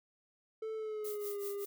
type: tone with pitch glide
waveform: triangle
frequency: 440 to 403.5 Hz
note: A4 to G#4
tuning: 0 to -50 cents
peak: -35 dBFS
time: 0.62-1.65 s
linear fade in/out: 5 ms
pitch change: -150 cents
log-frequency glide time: 0.75-1.42 s
type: noise with tremolo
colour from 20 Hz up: violet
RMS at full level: -43 dBFS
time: 1.04-1.66 s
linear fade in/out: 10 ms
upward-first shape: triangle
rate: 5.2 Hz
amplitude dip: 95%
effects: none